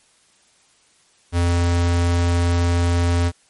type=tone; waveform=square; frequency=86.5 Hz; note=F2; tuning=16 cents flat; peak=-16 dBFS; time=1.32-3.32 s; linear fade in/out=50 ms; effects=white hiss -57 dBFS RMS until 3.49 s + MP3 48 kbps